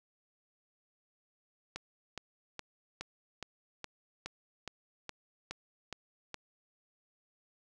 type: click train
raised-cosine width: 0.2 ms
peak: -22 dBFS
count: 12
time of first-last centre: 1.76-6.343 s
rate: 2.4 Hz
effects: 10-bit